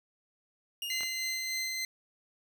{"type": "tone with exponential decay", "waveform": "40% pulse", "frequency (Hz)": 2839, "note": "F7", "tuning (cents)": 28, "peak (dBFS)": -32, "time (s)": [0.82, 1.84], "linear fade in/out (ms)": 2, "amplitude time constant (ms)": 220}
{"type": "tone with tremolo", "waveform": "20% pulse", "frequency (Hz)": 2063, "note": "C7", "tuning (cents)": -25, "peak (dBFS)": -26, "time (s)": [0.9, 1.85], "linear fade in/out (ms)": 2, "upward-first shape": "sine", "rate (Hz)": 3.3, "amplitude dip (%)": 25}
{"type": "clicks", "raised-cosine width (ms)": 0.3, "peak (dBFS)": -26, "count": 2, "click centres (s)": [1.008, 1.033]}
{"effects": []}